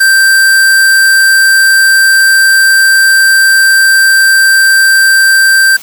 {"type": "tone", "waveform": "square", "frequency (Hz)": 1568, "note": "G6", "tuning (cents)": 0, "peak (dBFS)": -4, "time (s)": [0, 5.77], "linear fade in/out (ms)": 10, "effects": ["white hiss -30 dBFS RMS until 5.82 s"]}